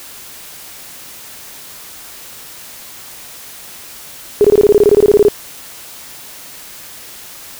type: tone bursts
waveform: sine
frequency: 413.5 Hz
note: G#4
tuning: 8 cents flat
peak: -4 dBFS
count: 16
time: 4.41-5.284 s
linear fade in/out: 0 ms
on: 34 ms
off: 22 ms
effects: white hiss -34 dBFS RMS until 7.59 s